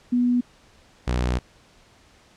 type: tone pair in turn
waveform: sine / sawtooth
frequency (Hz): 244.8 / 61.52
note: B3 / B1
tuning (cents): -15 / -6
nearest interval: 2 octaves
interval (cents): 2391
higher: first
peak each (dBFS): -17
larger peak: neither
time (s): 0.12-0.41 / 1.07-1.39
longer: second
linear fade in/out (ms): 10
effects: pink hiss -55 dBFS RMS until 2.36 s + low-pass 7000 Hz 12 dB/octave